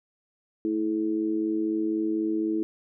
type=tone with amplitude modulation; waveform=sine; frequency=325.4 Hz; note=E4; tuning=22 cents flat; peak=-20 dBFS; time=0.65-2.63 s; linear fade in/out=0 ms; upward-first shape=sine; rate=104 Hz; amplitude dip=80%; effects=none